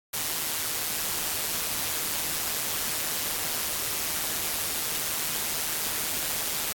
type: noise with amplitude modulation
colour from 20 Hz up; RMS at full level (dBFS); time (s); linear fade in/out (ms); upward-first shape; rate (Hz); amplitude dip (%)
white; -27; 0.13-6.73; 10; sine; 156; 50
effects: AAC 64 kbps